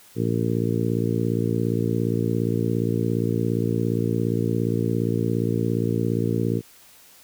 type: harmonic tone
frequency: 57.3 Hz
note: A#1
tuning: 29 cents flat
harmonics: 2 / 3 / 4 / 5 / 6 / 7 / 8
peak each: -25 / -27 / -28 / -29 / -30 / -30 / -31 dBFS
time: 0.15-6.62 s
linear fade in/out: 50 ms
effects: white hiss -51 dBFS RMS until 7.23 s